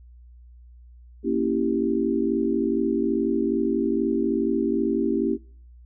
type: chord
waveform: sine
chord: A# diminished seventh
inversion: none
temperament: equal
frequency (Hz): 233.1 / 277.2 / 329.6 / 392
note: A#3 / C#4 / E4 / G4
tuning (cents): 0 / 0 / 0 / 0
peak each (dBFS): -26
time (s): 1.23-5.38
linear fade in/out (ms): 50
effects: noise-tail reverb RT60 0.5 s tail -24 dB re dry + added 60 Hz sine -45 dBFS peak until 5.85 s